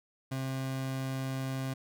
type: tone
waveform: 30% pulse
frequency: 132.7 Hz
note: C3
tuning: 25 cents sharp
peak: -30 dBFS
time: 0.31-1.74 s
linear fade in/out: 10 ms
effects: none